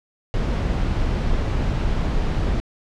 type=noise; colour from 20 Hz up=brown; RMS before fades=-21 dBFS; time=0.34-2.6 s; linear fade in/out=0 ms; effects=low-pass 5000 Hz 12 dB/octave